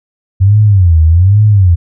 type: tone with vibrato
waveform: sine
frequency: 92 Hz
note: F#2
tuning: 9 cents flat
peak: -3 dBFS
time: 0.4-1.76 s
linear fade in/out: 20 ms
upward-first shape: sine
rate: 1.2 Hz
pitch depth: 260 cents each way
effects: none